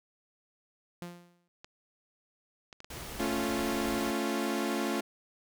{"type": "tone with exponential decay", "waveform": "sawtooth", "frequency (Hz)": 174.61, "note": "F3", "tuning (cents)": 0, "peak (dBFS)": -33, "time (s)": [1.02, 1.48], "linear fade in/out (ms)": 0, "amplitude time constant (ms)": 100}
{"type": "clicks", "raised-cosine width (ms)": 0.2, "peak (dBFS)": -29, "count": 8, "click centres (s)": [1.645, 2.728, 2.804, 2.845, 2.971, 3.249, 3.296, 3.514]}
{"type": "noise", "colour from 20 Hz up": "pink", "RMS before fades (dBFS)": -42, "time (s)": [2.9, 4.11], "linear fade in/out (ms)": 5}
{"type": "chord", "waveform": "sawtooth", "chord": "A augmented", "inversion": "none", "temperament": "equal", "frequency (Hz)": [220, 277.2, 349.2], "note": ["A3", "C#4", "E#4"], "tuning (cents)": [0, 0, 0], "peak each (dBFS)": -30, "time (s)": [3.19, 5.01], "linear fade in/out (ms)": 10}
{"effects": []}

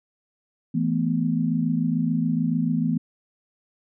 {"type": "chord", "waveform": "sine", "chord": "E suspended fourth", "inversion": "none", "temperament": "equal", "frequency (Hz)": [164.81, 220, 246.9], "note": ["E3", "A3", "B3"], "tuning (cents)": [0, 0, 0], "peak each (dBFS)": [-24, -26, -24], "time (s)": [0.74, 2.98], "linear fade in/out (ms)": 10, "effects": []}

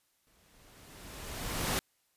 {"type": "noise with exponential growth", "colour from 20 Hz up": "pink", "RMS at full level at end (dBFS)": -29, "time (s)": [0.27, 1.79], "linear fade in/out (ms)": 0, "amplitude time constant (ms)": 330, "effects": ["white hiss -74 dBFS RMS until 2.16 s", "resampled to 32000 Hz"]}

